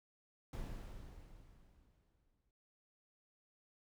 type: noise with exponential decay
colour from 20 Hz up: brown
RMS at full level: -42 dBFS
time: 0.53-2.51 s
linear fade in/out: 2 ms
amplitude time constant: 430 ms
effects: none